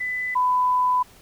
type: tone pair in turn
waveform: sine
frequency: 2000 / 1000 Hz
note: B6 / B5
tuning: +21 / +21 cents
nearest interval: octave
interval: 1200 cents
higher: first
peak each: -24 / -17 dBFS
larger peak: second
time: 0-0.35 / 0.35-1.03 s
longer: second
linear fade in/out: 10 ms
effects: pink hiss -51 dBFS RMS until 1.21 s